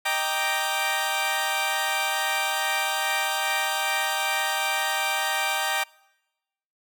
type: chord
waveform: 15% pulse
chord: Eb major seventh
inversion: none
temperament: equal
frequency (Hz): 622.3 / 784 / 932.3 / 1174.7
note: Eb5 / G5 / Bb5 / D6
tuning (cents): 0 / 0 / 0 / 0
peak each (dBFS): -26 / -20 / -23 / -26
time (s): 0.05-5.84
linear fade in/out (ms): 10
effects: noise-tail reverb RT60 1.0 s tail -25 dB re dry